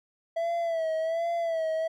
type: tone with vibrato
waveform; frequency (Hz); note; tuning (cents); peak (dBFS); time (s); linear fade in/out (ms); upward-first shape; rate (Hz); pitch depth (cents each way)
triangle; 659.3; E5; 0; -24; 0.36-1.88; 10; sine; 1.3; 60
effects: none